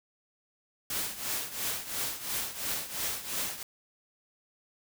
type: noise with tremolo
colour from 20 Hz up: white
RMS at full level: -31 dBFS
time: 0.9-3.63 s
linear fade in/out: 2 ms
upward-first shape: triangle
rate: 2.9 Hz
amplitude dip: 80%
effects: none